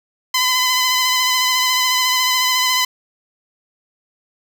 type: tone with vibrato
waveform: 10% pulse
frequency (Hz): 1014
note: B5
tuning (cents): +45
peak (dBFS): -6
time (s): 0.34-2.85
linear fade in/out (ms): 5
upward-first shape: sine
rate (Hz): 14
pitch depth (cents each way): 25
effects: none